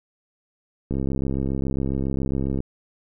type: click train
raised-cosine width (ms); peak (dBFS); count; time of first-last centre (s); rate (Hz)
3; -13; 115; 0.91-2.604; 67.3
effects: none